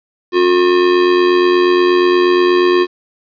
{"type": "tone with amplitude modulation", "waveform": "square", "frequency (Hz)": 359.1, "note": "F4", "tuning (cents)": 48, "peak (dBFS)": -7, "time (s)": [0.32, 2.87], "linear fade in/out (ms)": 50, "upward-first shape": "sine", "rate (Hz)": 88.4, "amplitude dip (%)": 55, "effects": ["resampled to 11025 Hz", "7-bit"]}